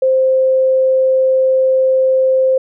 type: tone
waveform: sine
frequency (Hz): 523.3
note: C5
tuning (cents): 0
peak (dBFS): -9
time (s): 0.02-2.58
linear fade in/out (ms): 5
effects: none